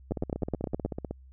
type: two click trains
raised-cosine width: 2 ms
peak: -15 / -20 dBFS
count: 8 / 17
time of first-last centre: 0.12-0.85 / 0.11-1.11 s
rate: 9.59 / 16 Hz
effects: added 65 Hz sine -49 dBFS peak until 1.32 s